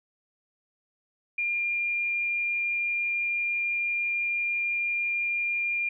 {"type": "tone", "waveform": "sine", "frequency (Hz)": 2402, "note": "D7", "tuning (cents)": 38, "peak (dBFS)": -25, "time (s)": [1.38, 5.89], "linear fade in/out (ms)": 5, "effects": []}